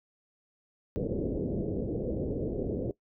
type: low-pass noise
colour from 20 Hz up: white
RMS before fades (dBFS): -32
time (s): 0.96-2.91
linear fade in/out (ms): 0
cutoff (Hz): 520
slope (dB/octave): 48
effects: noise-tail reverb RT60 0.1 s tail -18 dB re dry